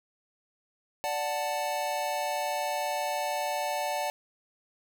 square chord, D major, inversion none, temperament equal, 587.3 / 740 / 880 Hz, D5 / F#5 / A5, 0 / 0 / 0 cents, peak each -34 dBFS, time 1.04-4.1 s, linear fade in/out 0 ms, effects none

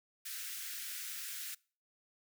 white high-pass noise, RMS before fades -43 dBFS, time 0.25-1.55 s, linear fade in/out 10 ms, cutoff 1400 Hz, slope 48 dB/octave, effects noise-tail reverb RT60 0.4 s tail -24 dB re dry

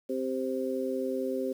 harmonic tone, 130.81 Hz, C3, in tune, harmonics 2 / 3 / 4, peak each -33 / -33 / -33 dBFS, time 0.09-1.53 s, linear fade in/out 10 ms, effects 9-bit

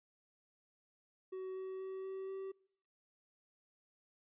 triangle tone with pitch steps, 375.8 / 378.2 / 380.6 / 383 / 385.5 Hz, F#4 / F#4 / F#4 / G4 / G4, +27 / +38 / +49 / -40 / -29 cents, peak -39 dBFS, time 1.32-2.52 s, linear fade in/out 10 ms, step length 240 ms, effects noise-tail reverb RT60 0.7 s tail -25 dB re dry + resampled to 8000 Hz

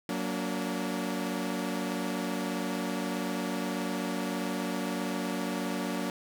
sawtooth chord, Gb augmented, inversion none, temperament equal with one note detuned, 185 / 233.1 / 288.3 Hz, Gb3 / Bb3 / D4, 0 / 0 / -32 cents, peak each -31 dBFS, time 0.09-6.1 s, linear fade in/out 2 ms, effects none

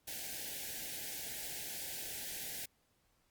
white band-stop noise, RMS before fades -43 dBFS, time 0.07-2.66 s, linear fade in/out 10 ms, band 870 to 1500 Hz, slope 96 dB/octave, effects pink hiss -75 dBFS RMS until 3.3 s + Opus 48 kbps

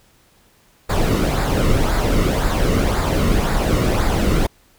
brown noise with flanger, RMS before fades -17 dBFS, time 0.89-4.47 s, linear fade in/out 10 ms, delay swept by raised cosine 0.33 to 1.25 ms, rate 1.9 Hz, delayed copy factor -0.55, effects pink hiss -55 dBFS RMS until 4.78 s

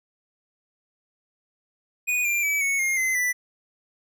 square tone with pitch steps, 2471 / 2381 / 2295 / 2212 / 2131 / 2054 / 1979.4 Hz, D#7 / D7 / D7 / C#7 / C7 / C7 / B6, -13 / +23 / -40 / -4 / +31 / -33 / +3 cents, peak -22 dBFS, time 2.07-3.33 s, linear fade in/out 20 ms, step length 180 ms, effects none

